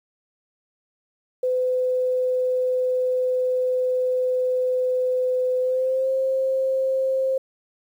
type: tone with pitch glide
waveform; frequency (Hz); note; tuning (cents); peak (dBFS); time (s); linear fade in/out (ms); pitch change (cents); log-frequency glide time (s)
sine; 507 to 528.5; B4 to C5; +45 to +17; -19; 1.43-7.38; 5; +72; 5.6-6.09
effects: 9-bit